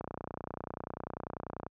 click train, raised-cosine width 1 ms, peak -24 dBFS, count 51, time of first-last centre 0.01-1.666 s, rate 30.2 Hz, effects high-pass 60 Hz 12 dB/octave

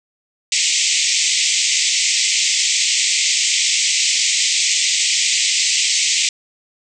white band-pass noise, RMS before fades -17 dBFS, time 0.52-6.29 s, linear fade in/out 2 ms, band 2000 to 8000 Hz, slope 96 dB/octave, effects none

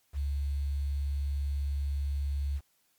sine tone with quantisation, 70.4 Hz, C#2, 27 cents sharp, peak -28 dBFS, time 0.13-2.61 s, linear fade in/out 50 ms, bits 9, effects white hiss -71 dBFS RMS until 2.98 s + MP3 96 kbps

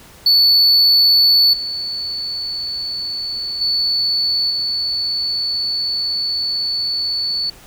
sine tone with level steps, 4458 Hz, C#8, 9 cents sharp, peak -6 / -21 / -14 / -17 dBFS, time 0.26-7.5 s, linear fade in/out 5 ms, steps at 1.53 / 3.61 / 4.5 s, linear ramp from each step 5 ms, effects tanh soft clip ceiling -8 dBFS + pink hiss -43 dBFS RMS until 7.66 s

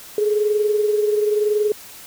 sine tone pair together, 419.1 / 440 Hz, G#4 / A4, +16 / 0 cents, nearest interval minor second, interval 84 cents, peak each -16 / -25 dBFS, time 0.18-1.72 s, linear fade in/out 2 ms, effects white hiss -40 dBFS RMS until 2.06 s

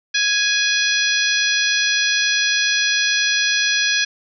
harmonic tone with a mistuned harmonic, 830.6 Hz, G#5, in tune, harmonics 2 / 3 / 4 / 5 / 6 / 7, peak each -20 / -22 / -23 / -24 / -25 / -25 dBFS, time 0.14-4.05 s, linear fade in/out 10 ms, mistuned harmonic 4, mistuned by +18 cents, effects none

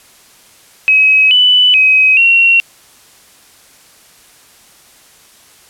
sine tone with pitch steps, 2548 / 2987 / 2532 / 2735 Hz, D#7 / F#7 / D#7 / F7, +41 / +16 / +30 / -37 cents, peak -5 dBFS, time 0.88-2.6 s, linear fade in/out 0 ms, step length 430 ms, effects white hiss -44 dBFS RMS until 5.69 s + low-pass 12000 Hz 12 dB/octave

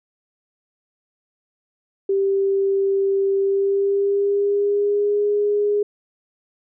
sine tone with pitch glide, 392 to 412.7 Hz, G4 to G#4, 0 to -11 cents, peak -16 dBFS, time 2.09-5.83 s, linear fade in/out 5 ms, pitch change +89 cents, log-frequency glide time 3.39-5.22 s, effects none

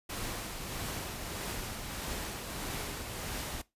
pink noise with tremolo, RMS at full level -37 dBFS, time 0.09-3.62 s, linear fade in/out 10 ms, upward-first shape triangle, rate 1.6 Hz, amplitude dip 40%, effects noise-tail reverb RT60 0.2 s tail -19 dB re dry + resampled to 32000 Hz

